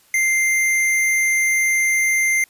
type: tone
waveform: square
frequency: 2093 Hz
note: C7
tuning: in tune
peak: -16 dBFS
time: 0.14-2.44 s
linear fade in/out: 2 ms
effects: white hiss -55 dBFS RMS until 2.49 s + resampled to 32000 Hz